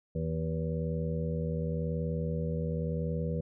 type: harmonic tone with a mistuned harmonic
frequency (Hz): 80.9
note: E2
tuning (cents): -32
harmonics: 1 / 2 / 3 / 5 / 6 / 7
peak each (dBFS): -36 / -32 / -42 / -44 / -37 / -44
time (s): 0.15-3.41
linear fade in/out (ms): 5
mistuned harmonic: 5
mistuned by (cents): -77
effects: none